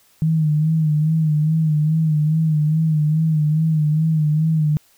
sine tone with vibrato, 155.56 Hz, D#3, in tune, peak -14 dBFS, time 0.22-4.77 s, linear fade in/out 0 ms, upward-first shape sine, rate 2.4 Hz, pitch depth 60 cents each way, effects white hiss -56 dBFS RMS until 4.97 s

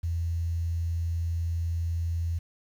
sine tone with quantisation, 84 Hz, E2, 33 cents sharp, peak -26 dBFS, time 0.03-2.39 s, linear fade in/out 10 ms, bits 9, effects none

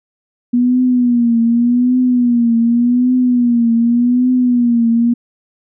sine tone with vibrato, 241.5 Hz, B3, 39 cents flat, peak -9 dBFS, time 0.53-5.14 s, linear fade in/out 10 ms, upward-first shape triangle, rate 0.86 Hz, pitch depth 90 cents each way, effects none

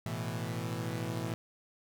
sawtooth chord, A suspended second, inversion none, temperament equal, 110 / 123.47 / 164.81 Hz, A2 / B2 / E3, 0 / 0 / 0 cents, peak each -34 / -35 / -35 dBFS, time 0.06-1.34 s, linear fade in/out 0 ms, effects none

